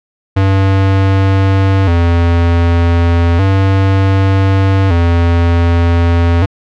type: tone with vibrato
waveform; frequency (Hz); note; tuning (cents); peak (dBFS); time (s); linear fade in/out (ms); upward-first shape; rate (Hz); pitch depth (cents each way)
square; 90.8; F#2; -32; -8; 0.36-6.46; 10; square; 0.33; 110
effects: low-pass 3000 Hz 12 dB/octave

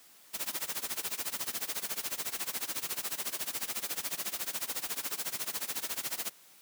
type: noise with tremolo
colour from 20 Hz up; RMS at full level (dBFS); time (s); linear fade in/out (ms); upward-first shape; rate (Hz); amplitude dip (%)
white; -33; 0.33-6.3; 20; sine; 14; 90
effects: white hiss -58 dBFS RMS until 6.61 s + high-pass 150 Hz 12 dB/octave

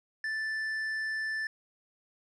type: tone with tanh clipping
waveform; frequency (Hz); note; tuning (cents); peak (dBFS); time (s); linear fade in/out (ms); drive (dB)
triangle; 1760; A6; 0; -32; 0.24-1.47; 2; 10
effects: none

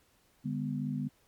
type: chord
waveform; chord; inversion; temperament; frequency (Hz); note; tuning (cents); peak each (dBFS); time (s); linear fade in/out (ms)
sine; G# diminished; second; equal with one note detuned; 146.83 / 202.4 / 246.9; D3 / G#3 / B3; 0 / -44 / 0; -35 / -37 / -35; 0.44-1.09; 20
effects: pink hiss -68 dBFS RMS until 1.27 s + MP3 96 kbps

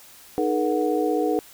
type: tone cluster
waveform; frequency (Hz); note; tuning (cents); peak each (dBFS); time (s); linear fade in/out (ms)
sine; 307.8 / 423.8 / 479.5 / 735; D#4 / G#4 / A#4 / F#5; -19 / +35 / +49 / -12; -24 / -25 / -25 / -28; 0.38-1.39; 0
effects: white hiss -48 dBFS RMS until 1.53 s

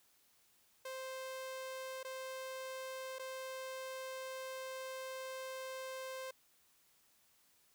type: tone with dropouts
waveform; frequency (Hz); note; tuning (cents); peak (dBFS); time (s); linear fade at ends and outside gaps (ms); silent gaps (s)
sawtooth; 523.3; C5; 0; -39; 0.85-6.31; 5; 2.031-2.047 / 3.186-3.194
effects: white hiss -71 dBFS RMS until 7.74 s

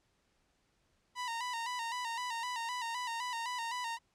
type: tone with vibrato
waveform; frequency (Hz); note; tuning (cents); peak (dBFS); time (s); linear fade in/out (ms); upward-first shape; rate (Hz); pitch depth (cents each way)
sawtooth; 956; A#5; +43; -32; 1.15-3.99; 50; square; 3.9; 63
effects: pink hiss -75 dBFS RMS until 4.14 s + low-pass 8000 Hz 12 dB/octave

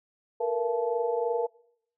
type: tone cluster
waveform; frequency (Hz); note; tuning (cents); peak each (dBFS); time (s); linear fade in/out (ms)
sine; 453 / 476 / 679 / 870; A#4 / A#4 / F5 / A5; -50 / +36 / -49 / -20; -32 / -27 / -35 / -34; 0.4-1.47; 10
effects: noise-tail reverb RT60 0.7 s tail -24 dB re dry

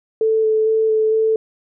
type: tone with vibrato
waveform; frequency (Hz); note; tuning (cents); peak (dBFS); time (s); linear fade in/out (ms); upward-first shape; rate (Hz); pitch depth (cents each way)
sine; 439; A4; -4; -13; 0.21-1.36; 2; square; 2.2; 10
effects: none

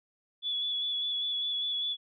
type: tone with vibrato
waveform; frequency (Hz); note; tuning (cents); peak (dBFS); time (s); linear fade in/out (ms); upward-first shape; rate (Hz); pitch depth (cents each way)
sine; 3416; G#7; +48; -29; 0.42-1.97; 50; square; 5; 18
effects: none

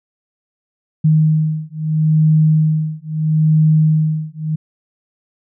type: beating tone pair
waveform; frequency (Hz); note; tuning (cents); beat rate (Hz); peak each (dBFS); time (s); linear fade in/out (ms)
sine; 155.56 / 156.32; D#3 / D#3; 0 / +8; 0.76; -14; 1.04-4.56; 10
effects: none

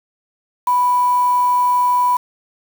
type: tone with quantisation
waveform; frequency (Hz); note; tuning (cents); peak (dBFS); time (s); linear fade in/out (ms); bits
sine; 987.8; B5; 0; -12; 0.67-2.17; 5; 5
effects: none

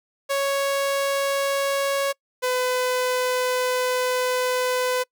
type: tone pair in turn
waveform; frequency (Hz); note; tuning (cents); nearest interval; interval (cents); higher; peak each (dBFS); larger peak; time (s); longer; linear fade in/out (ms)
sawtooth; 554.4 / 503.7; C#5 / B4; 0 / +34; major second; 166; first; -17; neither; 0.29-2.13 / 2.42-5.04; second; 20
effects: noise-tail reverb RT60 0.1 s tail -26 dB re dry

